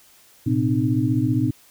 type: tone cluster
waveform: sine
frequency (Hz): 112.4 / 127.7 / 258.1 / 305.1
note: A2 / C3 / C4 / D#4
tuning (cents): +37 / -42 / -23 / -34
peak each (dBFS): -23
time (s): 0.46-1.51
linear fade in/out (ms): 10
effects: white hiss -53 dBFS RMS until 1.7 s